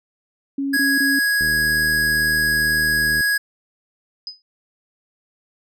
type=tone bursts; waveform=sine; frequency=276.3 Hz; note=C#4; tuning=6 cents flat; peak=-20 dBFS; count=3; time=0.58-1.192 s; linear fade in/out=5 ms; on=190 ms; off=21 ms
type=tone; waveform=square; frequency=1661.2 Hz; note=G#6; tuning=in tune; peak=-17 dBFS; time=0.73-3.38 s; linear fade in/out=10 ms
type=click train; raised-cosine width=3 ms; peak=-19 dBFS; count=141; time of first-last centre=1.41-3.207 s; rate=77.9 Hz
type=tone with exponential decay; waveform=sine; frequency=5010 Hz; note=D#8; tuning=11 cents sharp; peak=-24 dBFS; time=4.27-4.42 s; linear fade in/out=1 ms; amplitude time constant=31 ms
effects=none